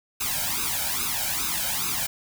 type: noise with flanger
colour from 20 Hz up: white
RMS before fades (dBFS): -27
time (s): 0.2-2.07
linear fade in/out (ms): 10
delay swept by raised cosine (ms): 0.78 to 1.32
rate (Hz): 2.4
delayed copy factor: +0.9
effects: none